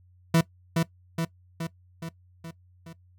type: tone with echo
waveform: 40% pulse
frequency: 164.81 Hz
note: E3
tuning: in tune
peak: -16 dBFS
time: 0.34-0.41 s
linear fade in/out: 5 ms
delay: 420 ms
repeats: 6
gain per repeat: -4 dB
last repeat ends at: 2.93 s
effects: noise-tail reverb RT60 0.1 s tail -19 dB re dry + added 90 Hz sine -55 dBFS peak until 3.18 s